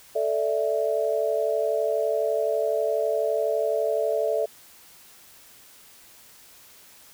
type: chord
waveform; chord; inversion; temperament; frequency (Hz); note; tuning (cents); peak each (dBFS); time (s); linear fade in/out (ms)
sine; A suspended fourth; none; equal; 440 / 587.3 / 659.3; A4 / D5 / E5; 0 / 0 / 0; -26; 0.15-4.46; 10
effects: white hiss -51 dBFS RMS until 7.13 s